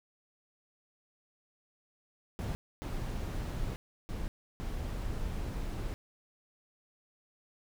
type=noise bursts at uneven times; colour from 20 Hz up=brown; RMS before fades=-36 dBFS; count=4; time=2.39-2.55 / 2.82-3.76 / 4.09-4.28 / 4.6-5.94 s; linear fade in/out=0 ms; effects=none